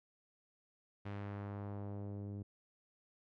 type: tone with low-pass filter sweep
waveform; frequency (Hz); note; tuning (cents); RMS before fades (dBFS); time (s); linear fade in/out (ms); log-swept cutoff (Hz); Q
sawtooth; 101.2; G#2; -44; -44; 1.05-2.43; 10; 2600 to 320; 0.96
effects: none